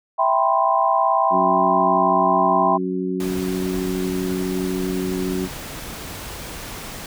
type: chord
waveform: sine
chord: C major seventh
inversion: first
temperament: equal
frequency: 659.3 / 784 / 987.8 / 1046.5 Hz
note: E5 / G5 / B5 / C6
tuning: 0 / 0 / 0 / 0 cents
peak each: -21 / -20 / -21 / -20 dBFS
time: 0.18-2.78 s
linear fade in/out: 20 ms
type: harmonic tone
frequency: 92.5 Hz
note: F#2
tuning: in tune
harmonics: 2 / 3 / 4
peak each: -25 / -26 / -25 dBFS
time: 1.3-5.49 s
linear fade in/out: 50 ms
type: noise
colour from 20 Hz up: pink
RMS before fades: -33 dBFS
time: 3.2-7.06 s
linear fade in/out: 2 ms
effects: none